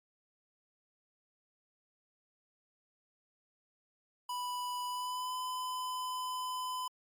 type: tone with pitch glide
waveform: square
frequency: 987.8 to 1010.9 Hz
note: B5 to B5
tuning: 0 to +40 cents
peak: -36 dBFS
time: 4.29-6.88 s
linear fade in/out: 5 ms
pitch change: +40 cents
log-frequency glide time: 4.86-5.36 s
effects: MP3 96 kbps